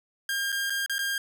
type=tone with dropouts; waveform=sawtooth; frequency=1608 Hz; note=G6; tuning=44 cents sharp; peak=-23 dBFS; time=0.29-1.18 s; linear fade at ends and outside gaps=2 ms; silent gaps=0.52-0.525 / 0.698-0.703 / 0.862-0.896 / 0.983-0.99 s; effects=none